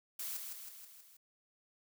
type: noise with echo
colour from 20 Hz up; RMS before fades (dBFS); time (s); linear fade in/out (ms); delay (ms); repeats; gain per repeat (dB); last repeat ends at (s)
blue; -41; 0.19-0.37; 5; 160; 5; -4; 1.17
effects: none